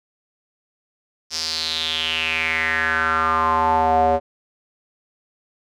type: tone with band-pass filter sweep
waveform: square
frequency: 80.4 Hz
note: E2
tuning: 43 cents flat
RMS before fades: -20 dBFS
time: 1.3-4.2 s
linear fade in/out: 50 ms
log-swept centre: 5400 to 620 Hz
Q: 5.9
effects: none